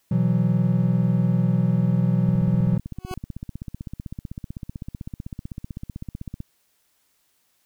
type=chord; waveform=triangle; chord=B suspended fourth; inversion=none; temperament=equal; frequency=123.47 / 164.81 / 185 Hz; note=B2 / E3 / F#3; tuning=0 / 0 / 0 cents; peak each=-20 dBFS; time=0.11-2.78 s; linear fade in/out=5 ms
type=click train; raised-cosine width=5 ms; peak=-20 dBFS; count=66; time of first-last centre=2.29-6.404 s; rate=15.8 Hz
type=tone with exponential growth; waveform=20% pulse; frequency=370 Hz; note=F#4; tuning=in tune; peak=-22 dBFS; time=2.96-3.14 s; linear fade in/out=1 ms; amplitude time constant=38 ms
effects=white hiss -67 dBFS RMS until 7.65 s